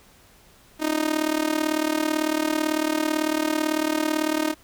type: tone with amplitude modulation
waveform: sawtooth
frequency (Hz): 309.8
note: D#4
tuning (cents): -7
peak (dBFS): -14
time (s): 0.79-4.55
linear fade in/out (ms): 50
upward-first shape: sine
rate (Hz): 38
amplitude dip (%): 85
effects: pink hiss -54 dBFS RMS until 4.63 s